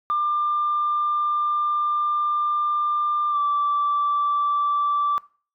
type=tone with pitch glide; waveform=sine; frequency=1194 to 1164.7 Hz; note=D6 to D6; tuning=+28 to -15 cents; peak=-18 dBFS; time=0.1-5.18 s; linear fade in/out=0 ms; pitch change=-43 cents; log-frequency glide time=3.3-3.38 s; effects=noise-tail reverb RT60 0.4 s tail -21 dB re dry + tanh soft clip ceiling -15 dBFS